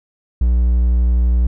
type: tone with vibrato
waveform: triangle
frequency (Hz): 60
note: B1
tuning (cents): -49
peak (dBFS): -9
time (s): 0.41-1.47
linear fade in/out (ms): 5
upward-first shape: square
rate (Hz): 12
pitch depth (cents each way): 12
effects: none